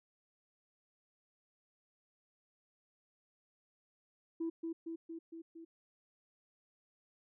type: tone with echo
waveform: sine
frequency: 329.6 Hz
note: E4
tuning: in tune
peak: -33 dBFS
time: 4.4-4.5 s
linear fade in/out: 10 ms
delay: 230 ms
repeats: 5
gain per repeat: -3 dB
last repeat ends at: 5.65 s
effects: tanh soft clip ceiling -31 dBFS